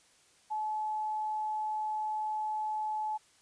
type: tone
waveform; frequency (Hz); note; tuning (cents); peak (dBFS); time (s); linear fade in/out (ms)
sine; 859; A5; -42; -31; 0.5-3.18; 20
effects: white hiss -64 dBFS RMS until 3.41 s + resampled to 22050 Hz